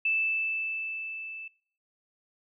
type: tone with level ramp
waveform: sine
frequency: 2637 Hz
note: E7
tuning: in tune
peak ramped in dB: -23 to -39 dBFS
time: 0.05-1.48 s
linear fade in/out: 5 ms
effects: noise-tail reverb RT60 0.6 s tail -24 dB re dry